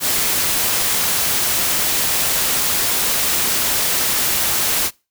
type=noise; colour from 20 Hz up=white; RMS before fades=-18 dBFS; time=0-4.91 s; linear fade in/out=50 ms; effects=noise-tail reverb RT60 0.3 s tail -25 dB re dry